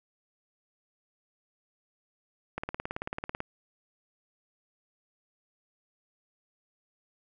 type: click train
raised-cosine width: 0.5 ms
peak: -18 dBFS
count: 16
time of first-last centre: 2.58-3.404 s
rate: 18.2 Hz
effects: none